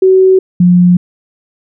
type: tone pair in turn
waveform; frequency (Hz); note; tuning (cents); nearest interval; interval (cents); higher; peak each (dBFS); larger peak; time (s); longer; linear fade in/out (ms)
sine; 377 / 177.92; F#4 / F3; +32 / +32; octave + minor second; 1300; first; -3; neither; 0.02-0.39 / 0.6-0.97; neither; 5
effects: none